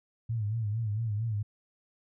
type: tone with vibrato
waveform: sine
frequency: 109.2 Hz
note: A2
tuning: 13 cents flat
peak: -28 dBFS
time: 0.29-1.43 s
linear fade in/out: 10 ms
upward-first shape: sine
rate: 4.4 Hz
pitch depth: 110 cents each way
effects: none